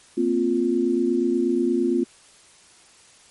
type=chord; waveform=sine; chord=Bb suspended second; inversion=none; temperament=equal; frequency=233.1 / 261.6 / 349.2 Hz; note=Bb3 / C4 / F4; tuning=0 / 0 / 0 cents; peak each=-25 / -23 / -21 dBFS; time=0.17-2.04 s; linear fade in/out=10 ms; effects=white hiss -52 dBFS RMS until 3.3 s + MP3 48 kbps